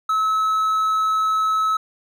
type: tone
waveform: triangle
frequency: 1294 Hz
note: E6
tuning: 32 cents flat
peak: -15 dBFS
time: 0.09-1.77 s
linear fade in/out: 5 ms
effects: none